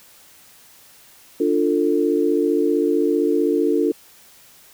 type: chord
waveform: sine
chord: D minor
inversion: none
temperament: equal with one note detuned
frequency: 293.7 / 349.2 / 446.4 Hz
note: D4 / F4 / A4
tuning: 0 / 0 / +25 cents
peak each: -20 dBFS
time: 1.4-3.92 s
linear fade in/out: 5 ms
effects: white hiss -49 dBFS RMS until 4.73 s